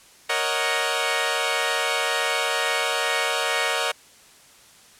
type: chord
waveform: 10% pulse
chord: D# minor seventh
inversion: second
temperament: equal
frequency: 466.2 / 554.4 / 622.3 / 740 Hz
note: A#4 / C#5 / D#5 / F#5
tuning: 0 / 0 / 0 / 0 cents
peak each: -19 dBFS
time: 0.29-3.92 s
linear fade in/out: 10 ms
effects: white hiss -51 dBFS RMS until 4.99 s + low-pass 10000 Hz 12 dB/octave